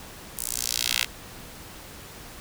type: tone with high-pass filter sweep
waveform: 10% pulse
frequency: 59.3 Hz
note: A#1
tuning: 30 cents sharp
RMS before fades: -28 dBFS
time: 0.37-1.05 s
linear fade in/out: 10 ms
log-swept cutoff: 10000 to 2500 Hz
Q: 1.4
effects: pink hiss -43 dBFS RMS until 2.4 s